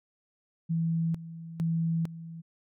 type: tone with tremolo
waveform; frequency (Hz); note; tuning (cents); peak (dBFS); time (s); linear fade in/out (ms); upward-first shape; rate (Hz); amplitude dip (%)
sine; 164.8; E3; 0; -25; 0.69-2.42; 20; square; 1.1; 80
effects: none